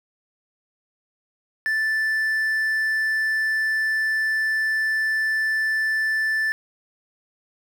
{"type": "tone with quantisation", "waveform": "triangle", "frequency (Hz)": 1760, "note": "A6", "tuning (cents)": 0, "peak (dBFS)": -18, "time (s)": [1.66, 6.52], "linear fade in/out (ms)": 0, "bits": 8, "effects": []}